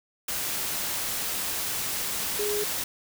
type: tone in noise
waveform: sine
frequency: 415.3 Hz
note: G#4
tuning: in tune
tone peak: -27 dBFS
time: 2.39-2.64 s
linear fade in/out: 5 ms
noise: white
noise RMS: -30 dBFS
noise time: 0.28-2.84 s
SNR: 0 dB
effects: none